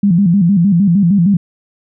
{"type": "tone with vibrato", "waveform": "sine", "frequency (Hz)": 185, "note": "F#3", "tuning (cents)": 0, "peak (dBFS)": -7, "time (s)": [0.03, 1.37], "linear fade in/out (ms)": 5, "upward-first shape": "square", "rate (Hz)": 6.5, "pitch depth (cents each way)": 150, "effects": []}